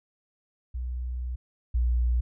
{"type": "tone pair in turn", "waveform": "sine", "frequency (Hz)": [61.8, 60.25], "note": ["B1", "B1"], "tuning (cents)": [2, -42], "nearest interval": "unison", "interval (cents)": 44, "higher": "first", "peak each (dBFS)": [-29, -21], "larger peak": "second", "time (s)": [[0.74, 1.36], [1.74, 2.21]], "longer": "first", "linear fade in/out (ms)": 10, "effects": []}